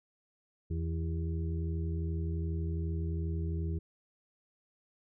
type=harmonic tone with a mistuned harmonic; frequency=82.6 Hz; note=E2; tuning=4 cents sharp; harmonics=1 / 2 / 4 / 5; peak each=-32 / -38 / -44 / -46 dBFS; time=0.7-3.79 s; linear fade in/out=10 ms; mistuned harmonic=5; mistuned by=-45 cents; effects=none